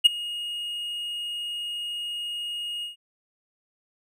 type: tone with ADSR envelope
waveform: triangle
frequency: 2867 Hz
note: F7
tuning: 45 cents sharp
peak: -7 dBFS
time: 0.04-2.96 s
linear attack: 20 ms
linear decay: 14 ms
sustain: -21 dB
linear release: 130 ms
effects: none